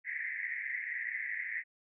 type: band-pass noise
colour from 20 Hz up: white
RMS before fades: -38 dBFS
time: 0.04-1.64 s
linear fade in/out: 50 ms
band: 1800 to 2100 Hz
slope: 96 dB/octave
effects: none